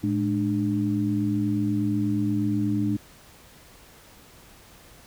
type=tone cluster; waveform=sine; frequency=110.8 / 210.6 / 298.9 Hz; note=A2 / G#3 / D4; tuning=+13 / +24 / +31 cents; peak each=-28 / -26 / -25 dBFS; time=0.03-2.97 s; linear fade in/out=10 ms; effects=pink hiss -51 dBFS RMS until 5.06 s